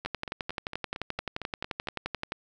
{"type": "two click trains", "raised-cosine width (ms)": 0.3, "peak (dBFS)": [-20, -15], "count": [9, 27], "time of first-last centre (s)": [[0.05, 1.872], [0.06, 2.321]], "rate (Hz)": [4.39, 11.5], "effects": []}